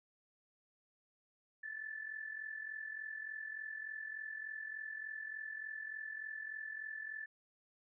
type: tone with amplitude modulation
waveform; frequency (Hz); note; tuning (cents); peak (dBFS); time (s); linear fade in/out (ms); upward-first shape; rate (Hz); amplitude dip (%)
sine; 1750; A6; -10; -39; 1.63-7.26; 10; sine; 43.4; 70
effects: none